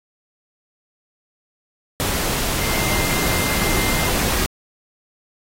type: tone in noise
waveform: sine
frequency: 2094 Hz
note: C7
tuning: 1 cent sharp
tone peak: -28 dBFS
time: 2.61-4.07 s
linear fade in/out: 0 ms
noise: pink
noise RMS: -21 dBFS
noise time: 2-4.46 s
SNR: -10 dB
effects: AAC 48 kbps